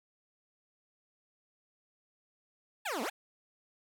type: exponential two-way sweep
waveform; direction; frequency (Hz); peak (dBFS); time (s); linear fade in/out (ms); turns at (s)
15% pulse; down then up; 932.3 to 208.5 to 932.3; -27; 2.85-3.1; 10; 3.02
effects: none